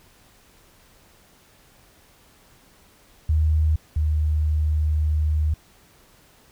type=tone pair in turn; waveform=sine; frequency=77.78 / 76.62 Hz; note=D#2 / D#2; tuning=0 / -26 cents; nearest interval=unison; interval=26 cents; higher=first; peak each=-16 / -18 dBFS; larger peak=first; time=3.29-3.76 / 3.96-5.54 s; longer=second; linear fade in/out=5 ms; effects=pink hiss -55 dBFS RMS until 6.51 s